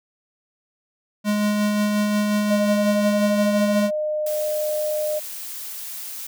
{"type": "tone with tremolo", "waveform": "square", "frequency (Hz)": 208.4, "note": "G#3", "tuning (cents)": 6, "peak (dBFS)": -18, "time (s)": [1.24, 3.91], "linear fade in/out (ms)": 50, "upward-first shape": "sine", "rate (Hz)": 5.6, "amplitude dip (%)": 25}
{"type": "tone with pitch glide", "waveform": "sine", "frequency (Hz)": [614, 608], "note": ["D#5", "D#5"], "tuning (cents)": [-23, -40], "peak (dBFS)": -21, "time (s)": [2.49, 5.2], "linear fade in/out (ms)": 20, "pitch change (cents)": -17, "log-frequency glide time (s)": [3.09, 4.36]}
{"type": "noise", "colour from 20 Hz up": "blue", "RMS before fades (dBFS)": -33, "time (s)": [4.26, 6.27], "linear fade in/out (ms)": 5}
{"effects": []}